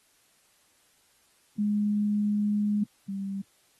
sine tone pair in turn, 207.7 / 196.04 Hz, G#3 / G3, 0 / 0 cents, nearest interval minor second, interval 100 cents, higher first, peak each -23 / -30 dBFS, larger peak first, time 1.58-2.84 / 3.08-3.42 s, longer first, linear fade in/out 10 ms, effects white hiss -65 dBFS RMS until 3.79 s + AAC 32 kbps

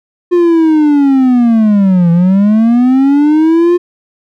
triangle linear two-way sweep, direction down then up, 356.1 to 167 to 356.1 Hz, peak -3 dBFS, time 0.31-3.78 s, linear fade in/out 20 ms, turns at 2.11 s, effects none

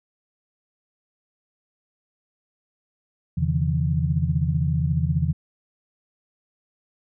sine tone cluster, 82.4 / 134.1 / 150.2 / 165.2 Hz, E2 / C3 / D3 / E3, 0 / +43 / +39 / +4 cents, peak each -25 dBFS, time 3.37-5.33 s, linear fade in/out 10 ms, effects none

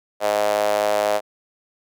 sawtooth tone with high-pass filter, 104.3 Hz, G#2, 8 cents sharp, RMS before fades -20 dBFS, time 0.2-1.21 s, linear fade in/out 50 ms, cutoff 610 Hz, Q 5, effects none

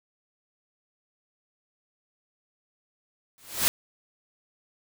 white noise with exponential growth, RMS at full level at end -19 dBFS, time 3.38-3.68 s, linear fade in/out 0 ms, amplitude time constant 64 ms, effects none

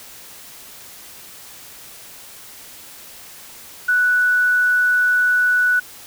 sine tone, 1480 Hz, F#6, in tune, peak -13 dBFS, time 3.88-5.8 s, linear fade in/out 10 ms, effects white hiss -40 dBFS RMS until 6.06 s

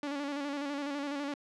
sawtooth tone with vibrato, 284.9 Hz, C#4, 48 cents sharp, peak -30 dBFS, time 0.03-1.34 s, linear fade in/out 2 ms, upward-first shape square, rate 12 Hz, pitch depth 42 cents each way, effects low-pass 5000 Hz 12 dB/octave

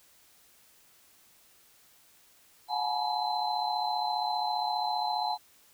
sine tone cluster, 721 / 823 / 858 / 970 / 4062 Hz, F#5 / G#5 / A5 / B5 / B7, -45 / -16 / -44 / -31 / +48 cents, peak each -33 / -38 / -31 / -38 / -36 dBFS, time 2.68-5.38 s, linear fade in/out 50 ms, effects white hiss -61 dBFS RMS until 5.73 s

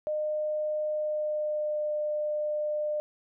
sine tone with pitch glide, 609 to 601.7 Hz, D#5 to D5, -37 to +42 cents, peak -27 dBFS, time 0.07-3 s, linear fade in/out 0 ms, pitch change -21 cents, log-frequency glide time 0.9-1.91 s, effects none

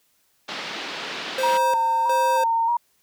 white band-pass noise, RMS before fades -32 dBFS, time 0.48-1.58 s, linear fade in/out 10 ms, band 180 to 4100 Hz, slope 24 dB/octave
square tone with tremolo, 523.3 Hz, C5, in tune, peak -23 dBFS, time 1.38-2.44 s, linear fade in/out 5 ms, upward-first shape square, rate 1.4 Hz, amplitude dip 75%
sine tone with vibrato, 932.3 Hz, A#5, in tune, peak -18 dBFS, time 1.43-2.77 s, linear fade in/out 5 ms, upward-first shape square, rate 1.6 Hz, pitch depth 32 cents each way
effects white hiss -65 dBFS RMS until 3.02 s

